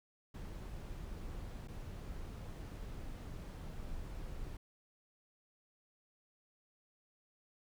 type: noise with dropouts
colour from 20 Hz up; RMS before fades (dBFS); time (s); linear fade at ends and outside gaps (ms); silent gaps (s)
brown; -45; 0.34-4.57; 5; 1.675-1.682
effects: none